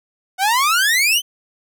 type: exponential sweep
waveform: sawtooth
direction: up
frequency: 728 to 3136 Hz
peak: -10 dBFS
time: 0.38-1.22 s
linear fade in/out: 50 ms
effects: none